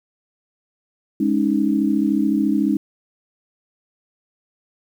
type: chord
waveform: sine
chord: Ab suspended fourth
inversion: none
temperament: equal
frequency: 207.7 / 277.2 / 311.1 Hz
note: Ab3 / Db4 / Eb4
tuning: 0 / 0 / 0 cents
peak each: -20 dBFS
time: 1.2-2.77 s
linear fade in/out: 5 ms
effects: 8-bit